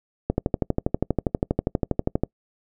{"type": "click train", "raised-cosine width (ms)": 2, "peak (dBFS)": -7, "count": 25, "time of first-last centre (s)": [0.3, 2.235], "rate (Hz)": 12.4, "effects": ["noise-tail reverb RT60 0.1 s tail -26 dB re dry"]}